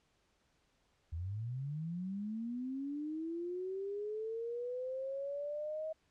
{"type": "linear sweep", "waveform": "sine", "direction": "up", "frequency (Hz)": [77.4, 637], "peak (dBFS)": -37, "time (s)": [1.12, 5.93], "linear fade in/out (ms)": 10, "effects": ["pink hiss -75 dBFS RMS until 6.1 s", "low-pass 7000 Hz 12 dB/octave"]}